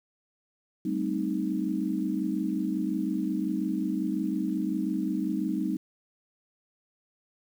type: chord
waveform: sine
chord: A half-diminished seventh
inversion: third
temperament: equal with one note detuned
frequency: 194.42 / 220 / 261.6 / 311.1 Hz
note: G3 / A3 / C4 / Eb4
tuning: -14 / 0 / 0 / 0 cents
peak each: -31 / -34 / -33 / -30 dBFS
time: 0.85-5.77 s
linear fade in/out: 5 ms
effects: 9-bit